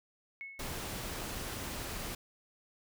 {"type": "tone with exponential decay", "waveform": "sine", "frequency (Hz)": 2195, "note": "C#7", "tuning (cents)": -18, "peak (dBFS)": -39, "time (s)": [0.41, 0.97], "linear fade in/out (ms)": 0, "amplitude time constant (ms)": 120}
{"type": "noise", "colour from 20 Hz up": "pink", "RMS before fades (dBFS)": -40, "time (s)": [0.59, 2.15], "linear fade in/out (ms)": 5}
{"effects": []}